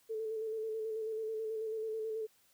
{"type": "tone with vibrato", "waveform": "sine", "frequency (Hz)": 440.2, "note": "A4", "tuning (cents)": 1, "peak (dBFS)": -35, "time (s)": [0.09, 2.27], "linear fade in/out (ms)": 20, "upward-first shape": "square", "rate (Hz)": 9.2, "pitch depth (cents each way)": 25, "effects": ["white hiss -69 dBFS RMS until 2.53 s"]}